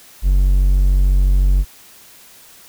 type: tone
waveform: triangle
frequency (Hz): 46.89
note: F#1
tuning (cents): +24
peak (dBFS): -8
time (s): 0.22-1.65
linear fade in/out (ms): 50
effects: white hiss -44 dBFS RMS until 2.68 s